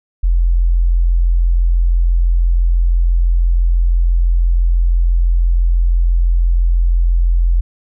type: tone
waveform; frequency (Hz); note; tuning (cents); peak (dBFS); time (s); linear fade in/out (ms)
sine; 43; F1; -26; -9; 0.23-7.61; 10
effects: none